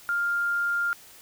sine tone, 1401 Hz, F6, 5 cents sharp, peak -23 dBFS, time 0.09-0.93 s, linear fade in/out 0 ms, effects white hiss -50 dBFS RMS until 1.21 s

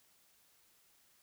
silence, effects white hiss -69 dBFS RMS until 1.22 s

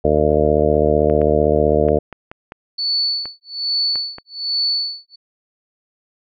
harmonic tone, 75.6 Hz, D#2, 49 cents flat, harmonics 1 / 2 / 3 / 4 / 5 / 6 / 7 / 8 / 9, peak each -22 / -24 / -24 / -24 / -22 / -17 / -22 / -19 / -23 dBFS, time 0.04-1.99 s, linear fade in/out 10 ms
clicks, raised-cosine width 0.5 ms, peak -18 dBFS, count 9, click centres 1.099 / 1.216 / 1.886 / 2.127 / 2.315 / 2.521 / 3.256 / 3.957 / 4.184 s
sine tone with tremolo, 4461 Hz, C#8, 10 cents sharp, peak -15 dBFS, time 2.78-5.16 s, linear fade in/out 10 ms, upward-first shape sine, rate 1.2 Hz, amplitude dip 100%
effects none

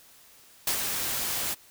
white noise with ADSR envelope, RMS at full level -25 dBFS, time 0.67-1.55 s, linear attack 4 ms, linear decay 86 ms, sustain -5 dB, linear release 24 ms, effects white hiss -55 dBFS RMS until 1.7 s

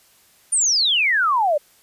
sine exponential sweep, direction down, 9397 to 562 Hz, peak -15 dBFS, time 0.52-1.58 s, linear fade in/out 10 ms, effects white hiss -55 dBFS RMS until 1.82 s + resampled to 32000 Hz

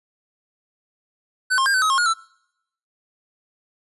square tone with pitch steps, 1512 / 1066 / 1606 / 1518 / 1272 / 1077 / 1436 / 1332 Hz, F#6 / C6 / G6 / F#6 / D#6 / C6 / F6 / E6, +37 / +32 / +41 / +44 / +38 / +50 / +48 / +18 cents, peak -17 dBFS, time 1.5-2.14 s, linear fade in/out 20 ms, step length 80 ms, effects noise-tail reverb RT60 0.8 s tail -25 dB re dry + resampled to 24000 Hz

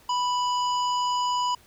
harmonic tone, 987.8 Hz, B5, in tune, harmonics 1 / 3 / 5 / 7, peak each -23 / -33 / -37 / -40 dBFS, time 0.09-1.55 s, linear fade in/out 5 ms, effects pink hiss -56 dBFS RMS until 1.66 s

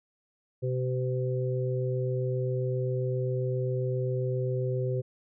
harmonic tone, 127.5 Hz, C3, 44 cents flat, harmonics 1 / 3 / 4, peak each -28 / -33 / -34 dBFS, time 0.62-5.02 s, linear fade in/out 20 ms, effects none

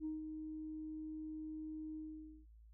sine tone with ADSR envelope, 311.1 Hz, D#4, in tune, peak -37 dBFS, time 0-2.46 s, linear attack 51 ms, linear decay 160 ms, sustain -6 dB, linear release 500 ms, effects tanh soft clip ceiling -34 dBFS + added 55 Hz sine -58 dBFS peak until 2.73 s

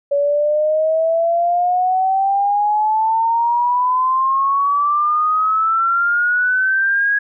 sine exponential sweep, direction up, 564 to 1661.2 Hz, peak -13 dBFS, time 0.11-7.19 s, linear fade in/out 10 ms, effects none

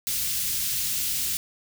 white band-stop noise, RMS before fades -27 dBFS, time 0.07-1.37 s, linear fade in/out 0 ms, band 150 to 3000 Hz, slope 12 dB/octave, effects none

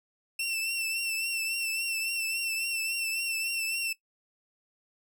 sawtooth tone with vibrato, 2689 Hz, E7, 34 cents sharp, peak -26 dBFS, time 0.39-3.93 s, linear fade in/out 5 ms, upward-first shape triangle, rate 3.6 Hz, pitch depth 47 cents each way, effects noise-tail reverb RT60 0.1 s tail -17 dB re dry

